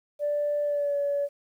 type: tone with pitch glide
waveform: sine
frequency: 586 to 570 Hz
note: D5 to C#5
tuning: -4 to +48 cents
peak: -23 dBFS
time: 0.19-1.29 s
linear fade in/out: 50 ms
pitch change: -48 cents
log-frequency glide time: 0.63-0.96 s
effects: tanh soft clip ceiling -19 dBFS + 10-bit